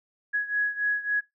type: beating tone pair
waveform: sine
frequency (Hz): 1671 / 1674.6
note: G#6 / G#6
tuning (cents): +10 / +14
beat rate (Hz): 3.6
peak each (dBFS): -26 / -29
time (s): 0.33-1.21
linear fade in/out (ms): 20
effects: noise-tail reverb RT60 0.2 s tail -24 dB re dry